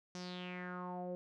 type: tone with low-pass filter sweep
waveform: sawtooth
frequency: 180 Hz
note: F#3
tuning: 47 cents flat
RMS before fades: -44 dBFS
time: 0.15-1.15 s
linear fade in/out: 0 ms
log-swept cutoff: 6000 to 500 Hz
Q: 5.1
effects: none